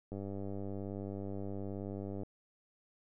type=click train; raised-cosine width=2 ms; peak=-29 dBFS; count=210; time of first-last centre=0.12-2.233 s; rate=98.9 Hz; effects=none